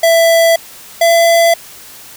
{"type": "tone pair in turn", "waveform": "square", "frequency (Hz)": [664, 672.9], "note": ["E5", "E5"], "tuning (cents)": [12, 35], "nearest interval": "unison", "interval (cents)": 23, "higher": "second", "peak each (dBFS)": -7, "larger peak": "neither", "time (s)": [[0.03, 0.56], [1.01, 1.54]], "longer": "neither", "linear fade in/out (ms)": 5, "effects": ["white hiss -35 dBFS RMS until 2.16 s"]}